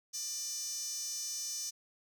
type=tone with high-pass filter; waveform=sawtooth; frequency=597 Hz; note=D5; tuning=28 cents sharp; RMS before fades=-39 dBFS; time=0.13-1.71 s; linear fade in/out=20 ms; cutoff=5900 Hz; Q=6.4; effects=none